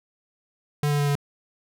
square tone with pitch steps, 146.8 / 145.53 / 144.28 / 143.03 Hz, D3 / D3 / D3 / D3, 0 / -15 / -30 / -45 cents, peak -21 dBFS, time 0.83-1.154 s, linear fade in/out 2 ms, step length 81 ms, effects none

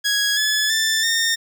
15% pulse tone with pitch steps, 1661.2 / 1714.8 / 1770.2 / 1827.3 Hz, G#6 / A6 / A6 / A#6, 0 / -45 / +10 / -35 cents, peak -11 dBFS, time 0.04-1.36 s, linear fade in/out 20 ms, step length 330 ms, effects none

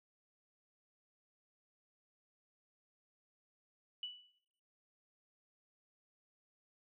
sine tone with exponential decay, 2960 Hz, F#7, in tune, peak -37 dBFS, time 4.03-4.32 s, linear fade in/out 2 ms, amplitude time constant 62 ms, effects noise-tail reverb RT60 0.8 s tail -20 dB re dry

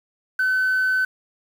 sine tone, 1518 Hz, F#6, 44 cents sharp, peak -16 dBFS, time 0.39-1.05 s, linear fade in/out 5 ms, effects tanh soft clip ceiling -14 dBFS + 7-bit

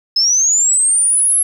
sine linear sweep, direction up, 5120 to 11200 Hz, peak -10 dBFS, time 0.16-1.43 s, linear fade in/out 5 ms, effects 7-bit

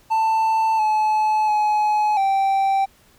triangle tone with pitch steps, 887 / 860 / 846 / 780 Hz, A5 / A5 / G#5 / G5, +14 / -40 / +32 / -9 cents, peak -14 dBFS, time 0.1-2.86 s, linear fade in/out 20 ms, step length 690 ms, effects pink hiss -55 dBFS RMS until 3.18 s

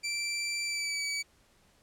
20% pulse tone with pitch glide, 2343 to 2283 Hz, D7 to D7, -5 to -50 cents, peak -26 dBFS, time 0.03-1.23 s, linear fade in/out 20 ms, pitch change -45 cents, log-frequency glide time 0.63-1.04 s, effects pink hiss -65 dBFS RMS until 1.82 s + low-pass 11000 Hz 12 dB/octave

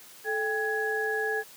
sine tone cluster, 434.9 / 794 / 1672 Hz, A4 / G5 / G#6, -20 / +22 / +11 cents, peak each -30 / -35 / -29 dBFS, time 0.24-1.44 s, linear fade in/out 50 ms, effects white hiss -50 dBFS RMS until 1.56 s + high-pass 100 Hz 12 dB/octave

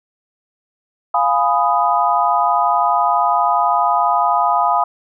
sine chord, F half-diminished seventh, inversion none, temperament equal with one note detuned, 698.5 / 830.6 / 995.2 / 1244.5 Hz, F5 / Ab5 / Cb6 / Eb6, 0 / 0 / +13 / 0 cents, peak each -18 dBFS, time 1.14-4.84 s, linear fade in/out 5 ms, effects none

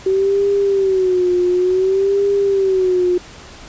sine tone with vibrato, 378.4 Hz, F#4, 39 cents sharp, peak -12 dBFS, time 0.06-3.18 s, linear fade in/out 5 ms, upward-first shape sine, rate 0.56 Hz, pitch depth 100 cents each way, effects pink hiss -38 dBFS RMS until 3.68 s + resampled to 16000 Hz

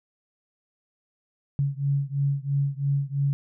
sine beating tone pair, 138.9 / 141.9 Hz, C#3 / C#3, +4 / +41 cents, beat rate 3 Hz, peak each -25 / -26 dBFS, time 1.59-3.33 s, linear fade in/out 0 ms, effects none

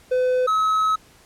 triangle tone pair in turn, 506 / 1284.3 Hz, B4 / E6, +42 / -46 cents, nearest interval octave + major third, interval 1612 cents, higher second, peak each -15 dBFS, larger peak neither, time 0.11-0.47 / 0.47-0.96 s, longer second, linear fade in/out 10 ms, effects pink hiss -52 dBFS RMS until 1.25 s + low-pass 12000 Hz 12 dB/octave

